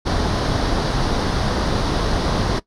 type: noise with comb filter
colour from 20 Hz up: pink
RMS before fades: -19 dBFS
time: 0.05-2.6 s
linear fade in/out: 20 ms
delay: 0.2 ms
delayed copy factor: +0.6
effects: noise-tail reverb RT60 0.1 s tail -19 dB re dry + low-pass 4000 Hz 12 dB/octave